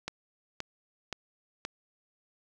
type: click train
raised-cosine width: 0.2 ms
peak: -17 dBFS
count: 4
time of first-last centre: 0.08-1.651 s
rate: 1.91 Hz
effects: none